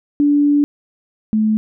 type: tone pair in turn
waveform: sine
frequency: 290 / 216.4 Hz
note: D4 / A3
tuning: -22 / -29 cents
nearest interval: perfect fourth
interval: 507 cents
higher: first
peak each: -10 / -12 dBFS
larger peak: first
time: 0.2-0.64 / 1.33-1.57 s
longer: first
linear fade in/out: 0 ms
effects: none